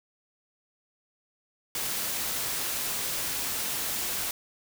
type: noise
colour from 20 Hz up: white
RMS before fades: -31 dBFS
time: 1.75-4.31 s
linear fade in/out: 2 ms
effects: none